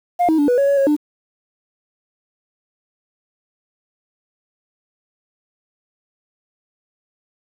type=tone with pitch steps; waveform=sine; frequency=706 / 317.9 / 289.8 / 490.5 / 557 / 562 / 548 / 297.8 Hz; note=F5 / D#4 / D4 / B4 / C#5 / C#5 / C#5 / D4; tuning=+19 / +37 / -23 / -12 / +8 / +24 / -20 / +24 cents; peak=-10 dBFS; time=0.19-0.966 s; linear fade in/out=20 ms; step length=97 ms; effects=tanh soft clip ceiling -11 dBFS + 7-bit